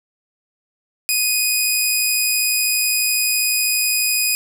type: tone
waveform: 10% pulse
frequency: 2489 Hz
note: D#7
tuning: in tune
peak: -7 dBFS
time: 1.09-4.35 s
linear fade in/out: 0 ms
effects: none